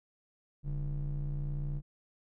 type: ring-modulated tone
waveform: triangle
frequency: 86.5 Hz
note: F2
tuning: 16 cents flat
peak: -27 dBFS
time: 0.63-1.82 s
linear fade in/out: 50 ms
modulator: 56.2 Hz
effects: none